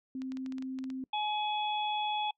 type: tone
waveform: sine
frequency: 261.6 Hz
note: C4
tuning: in tune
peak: -35 dBFS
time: 0.15-1.04 s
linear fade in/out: 2 ms
type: clicks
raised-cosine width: 0.2 ms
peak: -32 dBFS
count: 10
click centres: 0.219 / 0.32 / 0.371 / 0.462 / 0.523 / 0.583 / 0.624 / 0.788 / 0.841 / 0.902 s
type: harmonic tone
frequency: 845 Hz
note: G#5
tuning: 30 cents sharp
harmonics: 1 / 3 / 4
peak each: -31 / -41 / -37 dBFS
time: 1.13-2.31 s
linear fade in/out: 5 ms
effects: noise-tail reverb RT60 0.1 s tail -25 dB re dry